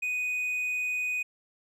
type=tone; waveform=triangle; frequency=2489 Hz; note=D#7; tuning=in tune; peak=-26 dBFS; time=0.02-1.23 s; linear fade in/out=10 ms; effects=none